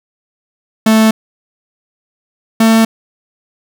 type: tone pair in turn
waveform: 45% pulse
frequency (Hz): 220 / 224.1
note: A3 / A3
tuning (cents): 0 / +32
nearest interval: unison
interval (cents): 32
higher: second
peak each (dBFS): -6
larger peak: neither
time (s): 0.86-1.11 / 2.6-2.85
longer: neither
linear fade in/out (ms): 5
effects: none